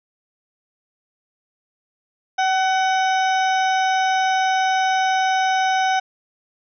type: harmonic tone with a mistuned harmonic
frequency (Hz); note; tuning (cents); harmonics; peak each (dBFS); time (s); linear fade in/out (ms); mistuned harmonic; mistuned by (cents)
751; F#5; +26; 1 / 2 / 3 / 4 / 5 / 7 / 8; -17 / -24 / -30 / -32 / -33 / -37 / -36; 2.38-6; 10; 1; +17
effects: none